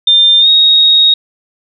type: tone with pitch glide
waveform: sine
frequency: 3600 to 3757 Hz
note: A7 to A#7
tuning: +39 to +13 cents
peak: -4 dBFS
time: 0.07-1.14 s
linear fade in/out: 5 ms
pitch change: +74 cents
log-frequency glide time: 0.4-0.48 s
effects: none